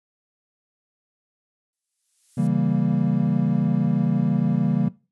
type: noise with exponential growth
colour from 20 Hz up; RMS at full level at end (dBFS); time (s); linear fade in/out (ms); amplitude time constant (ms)
violet; -42; 1.73-2.47; 1; 160
type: chord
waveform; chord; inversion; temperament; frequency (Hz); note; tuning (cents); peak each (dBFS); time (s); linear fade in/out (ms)
triangle; C# diminished seventh; none; equal; 138.59 / 164.81 / 196 / 233.1; C#3 / E3 / G3 / Bb3; 0 / 0 / 0 / 0; -22; 2.37-4.89; 10
effects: noise-tail reverb RT60 0.3 s tail -20 dB re dry + resampled to 24000 Hz